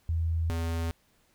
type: tone pair in turn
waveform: sine / square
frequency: 82.2 / 82.96 Hz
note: E2 / E2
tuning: -4 / +12 cents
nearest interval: unison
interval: 16 cents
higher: second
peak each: -25 / -29 dBFS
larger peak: first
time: 0.09-0.5 / 0.5-0.91 s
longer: neither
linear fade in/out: 0 ms
effects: pink hiss -67 dBFS RMS until 1.34 s